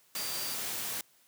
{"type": "tone in noise", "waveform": "sine", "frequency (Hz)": 4699, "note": "D8", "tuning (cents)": 0, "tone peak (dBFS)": -40, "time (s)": [0.16, 0.54], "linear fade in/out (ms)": 2, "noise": "white", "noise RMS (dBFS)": -36, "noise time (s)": [0.15, 1.01], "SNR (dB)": -7, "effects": ["white hiss -65 dBFS RMS until 1.27 s", "high-pass 100 Hz 12 dB/octave"]}